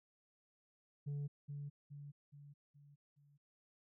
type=tone with echo; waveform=sine; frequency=143.7 Hz; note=D3; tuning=37 cents flat; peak=-36 dBFS; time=1.06-1.28 s; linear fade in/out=20 ms; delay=420 ms; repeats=5; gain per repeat=-6 dB; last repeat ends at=3.38 s; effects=tanh soft clip ceiling -38 dBFS